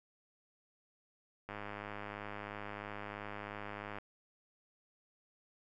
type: click train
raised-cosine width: 0.5 ms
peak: -28 dBFS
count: 258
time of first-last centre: 1.49-3.985 s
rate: 103 Hz
effects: none